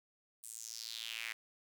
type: tone with high-pass filter sweep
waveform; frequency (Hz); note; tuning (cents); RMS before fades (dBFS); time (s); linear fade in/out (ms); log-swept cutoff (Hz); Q
square; 56.7; A#1; -47; -45; 0.43-1.33; 10; 9300 to 2000; 3.6
effects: none